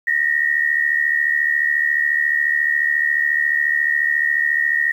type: tone pair together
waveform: sine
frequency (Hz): 1837 / 1911.2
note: A#6 / A#6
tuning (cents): -26 / +43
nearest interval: minor second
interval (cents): 69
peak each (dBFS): -18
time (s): 0.07-4.92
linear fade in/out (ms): 5
effects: 8-bit